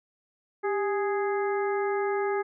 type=harmonic tone with a mistuned harmonic; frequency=415.3 Hz; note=G#4; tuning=in tune; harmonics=1 / 2 / 3 / 4 / 5; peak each=-26 / -32 / -36 / -38 / -40 dBFS; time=0.63-2.43 s; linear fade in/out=20 ms; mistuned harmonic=1; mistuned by=-74 cents; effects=none